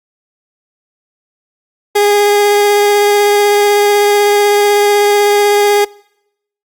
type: tone with vibrato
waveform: 30% pulse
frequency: 410.8 Hz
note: G#4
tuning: 19 cents flat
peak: -5 dBFS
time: 1.95-5.85 s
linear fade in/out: 10 ms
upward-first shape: sine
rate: 16 Hz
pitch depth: 10 cents each way
effects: noise-tail reverb RT60 0.8 s tail -25 dB re dry + Opus 48 kbps